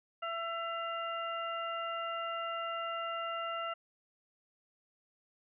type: harmonic tone with a mistuned harmonic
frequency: 670 Hz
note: E5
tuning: 28 cents sharp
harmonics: 1 / 2 / 3 / 4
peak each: -40 / -37 / -48 / -44 dBFS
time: 0.22-3.74 s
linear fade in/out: 10 ms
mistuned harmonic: 4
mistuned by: +76 cents
effects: none